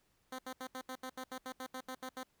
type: tone bursts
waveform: 10% pulse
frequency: 258 Hz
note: C4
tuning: 24 cents flat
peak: -33 dBFS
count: 14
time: 0.32-2.233 s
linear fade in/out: 5 ms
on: 67 ms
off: 75 ms
effects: pink hiss -75 dBFS RMS until 2.4 s